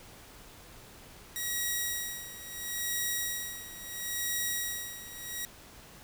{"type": "tone with tremolo", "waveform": "5% pulse", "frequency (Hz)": 1909, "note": "A#6", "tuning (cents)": 41, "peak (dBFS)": -19, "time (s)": [1.36, 5.45], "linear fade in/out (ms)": 0, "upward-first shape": "sine", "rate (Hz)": 0.74, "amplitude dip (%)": 80, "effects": ["pink hiss -52 dBFS RMS until 6.03 s"]}